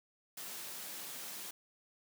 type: high-pass noise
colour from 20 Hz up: white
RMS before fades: -45 dBFS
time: 0.37-1.51 s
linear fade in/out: 5 ms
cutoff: 140 Hz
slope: 48 dB/octave
effects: none